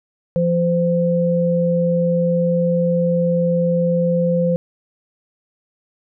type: tone pair together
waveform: sine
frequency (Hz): 172 / 515.4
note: F3 / C5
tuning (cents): -26 / -26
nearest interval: octave + perfect fifth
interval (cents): 1900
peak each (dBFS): -17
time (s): 0.36-4.56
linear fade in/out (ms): 0
effects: none

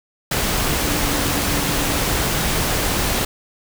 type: tone in noise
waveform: sine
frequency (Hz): 288.8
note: D4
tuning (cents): -29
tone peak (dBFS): -28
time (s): 0.76-1.99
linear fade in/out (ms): 5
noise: pink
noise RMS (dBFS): -20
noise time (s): 0.31-3.25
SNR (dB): -11
effects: none

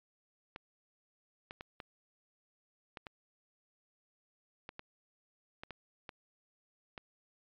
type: clicks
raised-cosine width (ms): 0.3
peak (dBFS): -27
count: 12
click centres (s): 0.561 / 1.509 / 1.609 / 1.802 / 2.972 / 3.068 / 4.691 / 4.794 / 5.635 / 5.707 / 6.092 / 6.978
effects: low-pass 4000 Hz 12 dB/octave + MP3 96 kbps

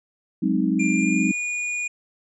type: chord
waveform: sine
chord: Ab dominant seventh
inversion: third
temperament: equal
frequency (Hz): 185 / 207.7 / 261.6 / 311.1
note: Gb3 / Ab3 / C4 / Eb4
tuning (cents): 0 / 0 / 0 / 0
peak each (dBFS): -24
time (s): 0.42-1.32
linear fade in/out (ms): 10
type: tone with pitch glide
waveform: square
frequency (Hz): 2390 to 2446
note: D7 to D#7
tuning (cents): +30 to -30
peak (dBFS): -25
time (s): 0.79-1.88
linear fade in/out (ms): 10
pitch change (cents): +40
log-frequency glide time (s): 0.94-1.34
effects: resampled to 24000 Hz

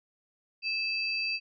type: tone pair together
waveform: sine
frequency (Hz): 2617 / 4683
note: E7 / D8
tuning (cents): -13 / -6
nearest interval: minor seventh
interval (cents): 1007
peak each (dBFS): -30 / -33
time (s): 0.62-1.4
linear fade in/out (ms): 50
effects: none

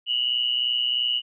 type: tone pair together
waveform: sine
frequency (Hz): 2860 / 2983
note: F7 / F#7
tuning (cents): +41 / +13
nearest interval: minor second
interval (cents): 72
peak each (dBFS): -24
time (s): 0.06-1.22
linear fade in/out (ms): 50
effects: none

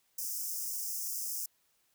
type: high-pass noise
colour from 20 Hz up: white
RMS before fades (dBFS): -37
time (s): 0.18-1.46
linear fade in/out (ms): 5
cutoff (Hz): 5100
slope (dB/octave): 96
effects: white hiss -73 dBFS RMS until 1.94 s

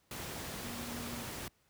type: tone in noise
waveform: sine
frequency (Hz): 238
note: A#3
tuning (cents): +36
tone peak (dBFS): -44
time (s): 0.64-1.23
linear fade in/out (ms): 2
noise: pink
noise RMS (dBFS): -42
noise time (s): 0.11-1.48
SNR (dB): -5
effects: pink hiss -72 dBFS RMS until 1.69 s + high-pass 60 Hz 12 dB/octave

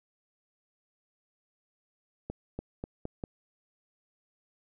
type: accelerating click train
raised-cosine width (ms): 2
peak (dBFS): -22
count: 5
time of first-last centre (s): 2.3-3.238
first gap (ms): 290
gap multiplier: 0.86
effects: none

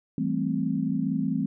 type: chord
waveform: sine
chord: A minor seventh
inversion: second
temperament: equal with one note detuned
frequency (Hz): 164.81 / 195.43 / 220 / 261.6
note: E3 / G3 / A3 / C4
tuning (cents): 0 / -5 / 0 / 0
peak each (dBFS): -30 / -30 / -30 / -28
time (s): 0.18-1.46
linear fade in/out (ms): 2
effects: none

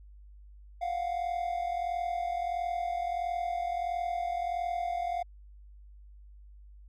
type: tone pair together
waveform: triangle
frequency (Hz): 698.5 / 740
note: F5 / F#5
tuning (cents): 0 / 0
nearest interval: minor second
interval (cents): 100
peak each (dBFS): -29 / -34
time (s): 0.81-5.23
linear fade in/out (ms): 10
effects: added 50 Hz sine -49 dBFS peak until 6.88 s

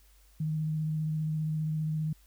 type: tone with vibrato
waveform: sine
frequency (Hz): 155.56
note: D#3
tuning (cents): 0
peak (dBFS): -28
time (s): 0.4-2.13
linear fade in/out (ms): 5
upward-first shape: sine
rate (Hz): 15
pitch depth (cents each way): 15
effects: added 50 Hz sine -58 dBFS peak until 2.26 s + white hiss -65 dBFS RMS until 2.26 s

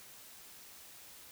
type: silence
effects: white hiss -54 dBFS RMS until 1.31 s

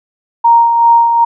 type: tone with tremolo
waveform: sine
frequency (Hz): 932.3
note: A#5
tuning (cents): 0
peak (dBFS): -3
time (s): 0.44-1.25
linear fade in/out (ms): 10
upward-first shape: sine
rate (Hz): 2.6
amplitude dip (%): 45
effects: none

